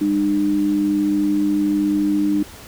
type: tone pair together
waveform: sine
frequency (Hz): 201.2 / 302.3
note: G3 / D#4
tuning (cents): +45 / -50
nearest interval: perfect fifth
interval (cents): 705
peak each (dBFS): -23 / -16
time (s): 0.01-2.43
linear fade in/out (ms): 5
effects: pink hiss -40 dBFS RMS until 2.67 s